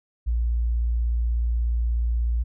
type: tone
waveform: sine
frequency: 58.27 Hz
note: A#1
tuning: in tune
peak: -20 dBFS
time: 0.26-2.44 s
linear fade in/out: 20 ms
effects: none